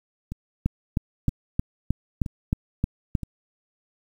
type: two click trains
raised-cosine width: 5 ms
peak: -19 / -9 dBFS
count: 4 / 9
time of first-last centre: 0.32-3.233 / 0.66-3.152 s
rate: 1.03 / 3.21 Hz
effects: 8-bit